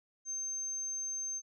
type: tone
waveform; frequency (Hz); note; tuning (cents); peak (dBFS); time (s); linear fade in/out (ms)
sine; 6300; G8; +8; -35; 0.25-1.42; 50
effects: none